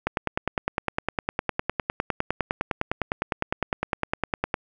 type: click train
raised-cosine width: 0.5 ms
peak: -8 dBFS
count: 45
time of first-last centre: 0.07-4.542 s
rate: 9.84 Hz
effects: none